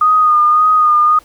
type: tone with vibrato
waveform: sine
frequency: 1231 Hz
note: D#6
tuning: 19 cents flat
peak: -7 dBFS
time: 0.01-1.19 s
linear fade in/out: 5 ms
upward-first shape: sine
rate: 1.8 Hz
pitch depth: 31 cents each way
effects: pink hiss -46 dBFS RMS until 1.24 s

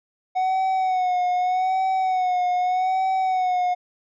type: tone with vibrato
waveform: triangle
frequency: 740 Hz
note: F#5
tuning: in tune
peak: -17 dBFS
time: 0.35-3.75 s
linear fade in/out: 20 ms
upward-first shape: sine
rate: 0.82 Hz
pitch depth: 47 cents each way
effects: resampled to 16000 Hz

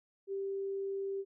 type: tone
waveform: sine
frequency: 392 Hz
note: G4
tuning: in tune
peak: -34 dBFS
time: 0.27-1.25 s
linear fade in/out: 50 ms
effects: none

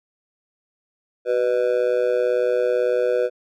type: tone with amplitude modulation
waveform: triangle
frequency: 493.9 Hz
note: B4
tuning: in tune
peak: -11 dBFS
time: 1.25-3.3 s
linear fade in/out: 50 ms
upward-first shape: sine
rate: 118 Hz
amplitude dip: 100%
effects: none

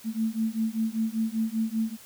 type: beating tone pair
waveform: sine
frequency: 220 / 225.1 Hz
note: A3 / A3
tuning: 0 / +40 cents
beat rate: 5.1 Hz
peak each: -28 dBFS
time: 0.04-1.97 s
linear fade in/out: 50 ms
effects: white hiss -50 dBFS RMS until 2.05 s

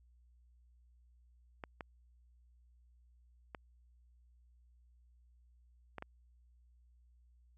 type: clicks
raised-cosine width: 0.5 ms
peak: -28 dBFS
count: 5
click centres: 1.638 / 1.808 / 3.548 / 5.983 / 6.024 s
effects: added 60 Hz sine -63 dBFS peak until 7.57 s

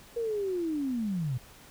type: linear sweep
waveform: sine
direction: down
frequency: 476.4 to 116.54 Hz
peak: -28 dBFS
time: 0.16-1.38 s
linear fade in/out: 10 ms
effects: pink hiss -53 dBFS RMS until 1.7 s

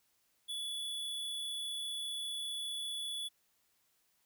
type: tone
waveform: square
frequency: 3427 Hz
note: A7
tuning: 46 cents flat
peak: -38 dBFS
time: 0.48-3.29 s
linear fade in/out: 20 ms
effects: white hiss -75 dBFS RMS until 4.25 s

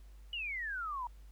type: exponential sweep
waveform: sine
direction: down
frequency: 2960 to 935 Hz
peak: -36 dBFS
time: 0.33-1.07 s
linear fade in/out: 2 ms
effects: added 50 Hz sine -51 dBFS peak until 1.31 s + pink hiss -69 dBFS RMS until 1.31 s

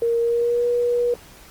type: tone with pitch glide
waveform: sine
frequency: 466.2 to 482.1 Hz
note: A#4 to B4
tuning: 0 to -42 cents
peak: -17 dBFS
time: 0.02-1.14 s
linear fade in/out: 2 ms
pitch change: +58 cents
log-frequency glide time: 0.2-0.67 s
effects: pink hiss -46 dBFS RMS until 1.5 s + Opus 24 kbps

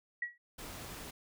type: tone with exponential decay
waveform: sine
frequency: 1923 Hz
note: B6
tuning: 47 cents flat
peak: -30 dBFS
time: 0.22-0.38 s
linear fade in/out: 5 ms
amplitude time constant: 33 ms
type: noise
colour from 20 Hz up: pink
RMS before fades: -46 dBFS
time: 0.58-1.11 s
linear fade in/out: 10 ms
effects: none

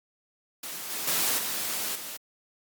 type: noise with level steps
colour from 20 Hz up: white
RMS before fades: -37 / -33 / -26 / -31 / -38 dBFS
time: 0.63-2.17 s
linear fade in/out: 5 ms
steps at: 0.9 / 1.07 / 1.38 / 1.95 s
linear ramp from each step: 5 ms
effects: high-pass 150 Hz 12 dB/octave + Opus 48 kbps

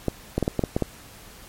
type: clicks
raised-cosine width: 2 ms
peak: -8 dBFS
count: 8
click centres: 0.083 / 0.38 / 0.427 / 0.479 / 0.593 / 0.638 / 0.765 / 0.823 s
effects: pink hiss -46 dBFS RMS until 1.48 s + MP3 64 kbps

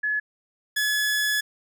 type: tone pair in turn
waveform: sine / sawtooth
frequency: 1704 / 1704 Hz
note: G#6 / G#6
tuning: +44 / +44 cents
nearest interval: unison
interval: 0 cents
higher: neither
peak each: -22 / -18 dBFS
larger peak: second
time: 0.03-0.2 / 0.76-1.41 s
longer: second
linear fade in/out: 10 ms
effects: none

